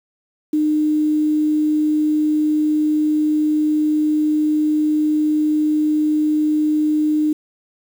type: tone with quantisation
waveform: sine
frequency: 304.7 Hz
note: D#4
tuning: 36 cents flat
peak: -14 dBFS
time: 0.53-7.33 s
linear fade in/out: 5 ms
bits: 7
effects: none